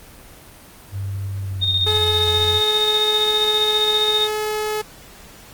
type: tone with pitch glide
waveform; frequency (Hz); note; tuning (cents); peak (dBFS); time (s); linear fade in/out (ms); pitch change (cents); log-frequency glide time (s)
sine; 98 to 88.83; G2 to F2; 0 to +30; -23; 0.91-2.62; 50; -170; 1.38-2.12
type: tone with tremolo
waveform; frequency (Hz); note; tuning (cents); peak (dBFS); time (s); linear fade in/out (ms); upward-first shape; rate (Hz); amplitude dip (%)
sine; 3686; A#7; -20; -15; 1.61-4.28; 20; square; 15; 40
type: tone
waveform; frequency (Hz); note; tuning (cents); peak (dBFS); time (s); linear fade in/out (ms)
sawtooth; 427; G#4; +48; -17; 1.86-4.82; 10
effects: pink hiss -43 dBFS RMS until 5.53 s + Opus 24 kbps